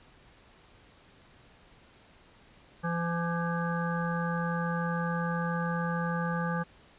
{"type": "harmonic tone with a mistuned harmonic", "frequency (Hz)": 170, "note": "F3", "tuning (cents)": -46, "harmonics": [1, 3, 5, 7, 9, 10], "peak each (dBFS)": [-30, -37, -38, -37, -40, -40], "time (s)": [2.83, 6.64], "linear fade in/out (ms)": 20, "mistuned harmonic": 10, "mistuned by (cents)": -59, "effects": ["pink hiss -58 dBFS RMS until 6.98 s", "resampled to 8000 Hz"]}